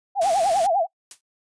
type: tone with vibrato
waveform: sine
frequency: 727 Hz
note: F#5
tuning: 31 cents flat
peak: -17 dBFS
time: 0.15-0.87 s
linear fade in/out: 50 ms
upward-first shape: sine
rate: 10 Hz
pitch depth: 200 cents each way
type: noise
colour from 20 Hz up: white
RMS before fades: -32 dBFS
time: 0.21-0.67 s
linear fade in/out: 10 ms
type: noise with exponential decay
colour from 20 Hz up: blue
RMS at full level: -31 dBFS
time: 1.11-1.21 s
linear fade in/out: 2 ms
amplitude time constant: 20 ms
effects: noise-tail reverb RT60 0.1 s tail -25 dB re dry + resampled to 22050 Hz